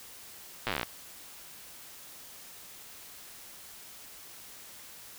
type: slowing click train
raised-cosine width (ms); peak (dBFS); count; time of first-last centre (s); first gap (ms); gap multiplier
0.3; -14; 14; 0.67-0.831; 8; 1.07
effects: white hiss -49 dBFS RMS until 5.18 s